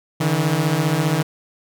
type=beating tone pair; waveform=sawtooth; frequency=145.4 / 160.4 Hz; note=D3 / E3; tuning=-17 / -47 cents; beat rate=15 Hz; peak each=-17 / -15 dBFS; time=0.2-1.23 s; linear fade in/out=10 ms; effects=none